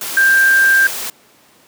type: tone in noise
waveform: sine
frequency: 1584 Hz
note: G6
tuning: 18 cents sharp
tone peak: -8 dBFS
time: 0.17-0.87 s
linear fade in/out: 2 ms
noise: white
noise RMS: -24 dBFS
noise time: 0.01-1.1 s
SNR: +13 dB
effects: pink hiss -49 dBFS RMS until 1.67 s + high-pass 200 Hz 12 dB/octave